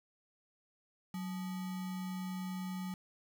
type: tone with sample-and-hold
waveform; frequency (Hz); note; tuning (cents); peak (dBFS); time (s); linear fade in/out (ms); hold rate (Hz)
sine; 185.1; F#3; +1; -37; 1.14-2.94; 2; 1050
effects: none